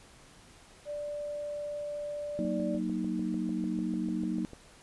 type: tone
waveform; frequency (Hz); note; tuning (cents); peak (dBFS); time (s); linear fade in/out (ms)
sine; 587.3; D5; 0; -34; 0.85-2.8; 50
type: chord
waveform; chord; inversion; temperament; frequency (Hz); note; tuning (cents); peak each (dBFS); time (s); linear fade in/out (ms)
sine; D# minor; first; just; 186.68 / 233.3 / 311.1; F#3 / A#3 / D#4; +16 / +2 / 0; -34; 2.39-4.45; 0
type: click train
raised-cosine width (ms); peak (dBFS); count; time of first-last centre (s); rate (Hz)
2; -31; 15; 2.45-4.533; 6.72
effects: pink hiss -56 dBFS RMS until 4.82 s + resampled to 24000 Hz